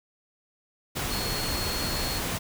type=tone in noise; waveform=sine; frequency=4320 Hz; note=C#8; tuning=45 cents flat; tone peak=-33 dBFS; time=1.1-2.2 s; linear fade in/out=20 ms; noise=pink; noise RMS=-30 dBFS; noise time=0.95-2.39 s; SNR=-6 dB; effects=none

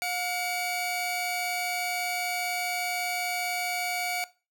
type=tone pair together; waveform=sawtooth; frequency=717 / 2276 Hz; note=F5 / C#7; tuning=+45 / +45 cents; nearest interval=octave + minor sixth; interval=2000 cents; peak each=-28 dBFS; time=0.02-4.24 s; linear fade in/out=0 ms; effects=noise-tail reverb RT60 0.3 s tail -18 dB re dry

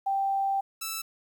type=tone pair in turn; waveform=sine / 5% pulse; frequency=784 / 1318.5 Hz; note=G5 / E6; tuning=0 / 0 cents; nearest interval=major sixth; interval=900 cents; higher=second; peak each=-24 / -20 dBFS; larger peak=second; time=0.06-0.61 / 0.81-1.02 s; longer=first; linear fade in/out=10 ms; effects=10-bit

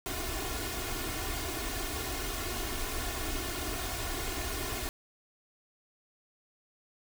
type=noise with comb filter; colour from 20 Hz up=pink; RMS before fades=-35 dBFS; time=0.06-4.89 s; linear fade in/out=0 ms; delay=2.8 ms; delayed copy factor=+0.8; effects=none

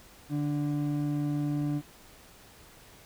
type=ring-modulated tone; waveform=triangle; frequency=220 Hz; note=A3; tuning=in tune; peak=-22 dBFS; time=0.29-1.82 s; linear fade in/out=50 ms; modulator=72.8 Hz; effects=pink hiss -54 dBFS RMS until 3.05 s

